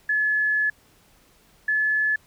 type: tone pair in turn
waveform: sine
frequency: 1713 / 1721.4 Hz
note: A6 / A6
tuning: -47 / -38 cents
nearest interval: unison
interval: 9 cents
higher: second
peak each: -19 dBFS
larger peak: neither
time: 0.09-0.7 / 1.68-2.16 s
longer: first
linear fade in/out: 5 ms
effects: pink hiss -58 dBFS RMS until 2.26 s